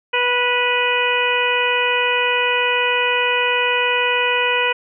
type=harmonic tone with a mistuned harmonic; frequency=490.4 Hz; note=B4; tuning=12 cents flat; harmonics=1 / 2 / 3 / 4 / 5 / 6; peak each=-22 / -22 / -24 / -24 / -20 / -24 dBFS; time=0.13-4.73 s; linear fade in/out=10 ms; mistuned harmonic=5; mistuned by=+21 cents; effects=none